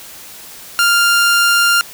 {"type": "tone", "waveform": "sawtooth", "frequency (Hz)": 1396.9, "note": "F6", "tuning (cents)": 0, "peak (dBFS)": -6, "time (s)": [0.79, 1.81], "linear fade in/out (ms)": 0, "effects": ["white hiss -35 dBFS RMS until 1.93 s"]}